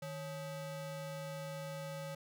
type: ring-modulated tone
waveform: square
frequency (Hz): 353.7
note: F4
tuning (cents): +22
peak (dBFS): -39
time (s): 0.02-2.15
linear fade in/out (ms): 5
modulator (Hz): 198
effects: none